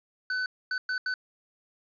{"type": "tone bursts at uneven times", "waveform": "square", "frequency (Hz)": 1507, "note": "F#6", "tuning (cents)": 31, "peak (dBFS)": -28, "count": 4, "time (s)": [[0.3, 0.46], [0.71, 0.78], [0.89, 0.98], [1.06, 1.14]], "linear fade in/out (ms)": 2, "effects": ["resampled to 11025 Hz", "10-bit"]}